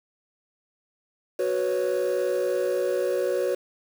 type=chord; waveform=triangle; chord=F# suspended fourth; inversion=none; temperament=equal; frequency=370 / 493.9 / 554.4 Hz; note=F#4 / B4 / C#5; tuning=0 / 0 / 0 cents; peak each=-24 dBFS; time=1.39-3.55 s; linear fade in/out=5 ms; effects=tanh soft clip ceiling -16 dBFS + 7-bit